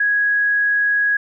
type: tone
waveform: sine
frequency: 1661.2 Hz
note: G#6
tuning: in tune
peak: -14 dBFS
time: 0-1.17 s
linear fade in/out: 5 ms
effects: none